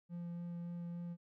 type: tone with vibrato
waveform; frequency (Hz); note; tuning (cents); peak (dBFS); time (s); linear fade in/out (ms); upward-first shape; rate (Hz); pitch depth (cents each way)
triangle; 172.5; F3; -21; -39; 0.09-1.17; 50; sine; 3.5; 8
effects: none